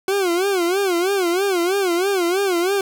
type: tone with vibrato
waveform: 40% pulse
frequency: 370 Hz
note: F#4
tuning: in tune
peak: -16 dBFS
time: 0.08-2.81 s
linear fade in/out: 2 ms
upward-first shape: sine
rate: 3.1 Hz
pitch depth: 150 cents each way
effects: none

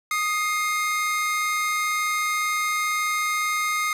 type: tone pair together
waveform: 45% pulse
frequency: 1243 / 2117 Hz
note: D#6 / C7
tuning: -2 / +20 cents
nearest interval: major sixth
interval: 922 cents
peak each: -25 dBFS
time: 0.11-3.93 s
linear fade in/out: 2 ms
effects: resampled to 32000 Hz + 10-bit

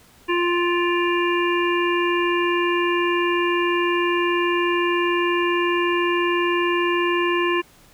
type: harmonic tone with a mistuned harmonic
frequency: 349.2 Hz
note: F4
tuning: in tune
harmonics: 1 / 3 / 5 / 7 / 8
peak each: -20 / -24 / -27 / -29 / -29 dBFS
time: 0.28-7.62 s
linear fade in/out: 20 ms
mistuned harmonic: 7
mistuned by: -38 cents
effects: pink hiss -52 dBFS RMS until 7.93 s

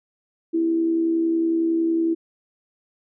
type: tone with amplitude modulation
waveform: sine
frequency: 330 Hz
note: E4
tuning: 2 cents sharp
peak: -16 dBFS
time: 0.53-2.15 s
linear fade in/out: 20 ms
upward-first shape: sine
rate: 70.9 Hz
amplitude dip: 40%
effects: none

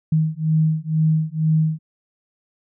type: beating tone pair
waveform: sine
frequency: 156.5 / 158.6 Hz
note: D#3 / D#3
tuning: +10 / +33 cents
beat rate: 2.1 Hz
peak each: -19 dBFS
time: 0.12-1.79 s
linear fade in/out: 5 ms
effects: none

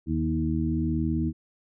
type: harmonic tone with a mistuned harmonic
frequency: 79.6 Hz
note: D#2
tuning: 40 cents sharp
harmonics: 1 / 2 / 3 / 4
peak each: -29 / -29 / -29 / -29 dBFS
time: 0.06-1.33 s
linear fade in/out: 50 ms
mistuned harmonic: 2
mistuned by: -22 cents
effects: none

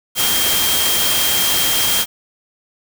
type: tone in noise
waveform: sine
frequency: 3199 Hz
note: G7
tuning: 34 cents sharp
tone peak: -20 dBFS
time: 0.15-2.06 s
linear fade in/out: 50 ms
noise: white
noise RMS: -17 dBFS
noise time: 0.15-2.06 s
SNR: -6 dB
effects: none

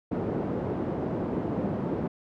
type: band-pass noise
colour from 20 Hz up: pink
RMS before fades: -30 dBFS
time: 0.11-2.08 s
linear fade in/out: 10 ms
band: 160 to 520 Hz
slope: 12 dB/octave
effects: none

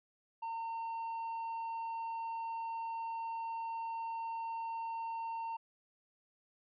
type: tone with tanh clipping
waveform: triangle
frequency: 912 Hz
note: A#5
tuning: 38 cents flat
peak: -38 dBFS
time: 0.42-5.57 s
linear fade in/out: 10 ms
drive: 8 dB
effects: none

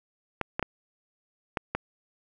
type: clicks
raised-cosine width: 0.5 ms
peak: -12 dBFS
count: 5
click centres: 0.413 / 0.595 / 0.627 / 1.572 / 1.75 s
effects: none

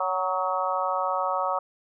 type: harmonic tone with a mistuned harmonic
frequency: 186.3 Hz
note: F#3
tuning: 12 cents sharp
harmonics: 3 / 4 / 5 / 6 / 7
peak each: -30 / -30 / -30 / -30 / -30 dBFS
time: 0-1.59 s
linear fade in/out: 5 ms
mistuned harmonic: 7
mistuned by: -35 cents
effects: none

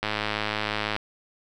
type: click train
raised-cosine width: 0.3 ms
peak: -10 dBFS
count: 100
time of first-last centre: 0.03-0.964 s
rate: 106 Hz
effects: none

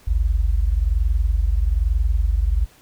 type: tone pair together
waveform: sine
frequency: 50.98 / 72.1 Hz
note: G#1 / D2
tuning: -31 / -31 cents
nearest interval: tritone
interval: 600 cents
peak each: -17 / -21 dBFS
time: 0.07-2.66 s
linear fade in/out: 10 ms
effects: pink hiss -52 dBFS RMS until 2.81 s

